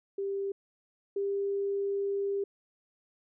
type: tone pair in turn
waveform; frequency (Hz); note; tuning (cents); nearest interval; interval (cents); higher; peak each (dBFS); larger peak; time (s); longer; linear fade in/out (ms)
sine; 394.8 / 398.2; G4 / G4; +12 / +27; unison; 15; second; -30 / -28; second; 0.18-0.52 / 1.16-2.44; second; 5
effects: none